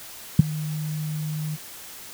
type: tone with ADSR envelope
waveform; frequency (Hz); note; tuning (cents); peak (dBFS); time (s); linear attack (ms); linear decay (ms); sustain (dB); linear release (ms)
sine; 153.6; D#3; -22; -4; 0.39-1.57; 5; 14; -22; 29
effects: white hiss -41 dBFS RMS until 2.13 s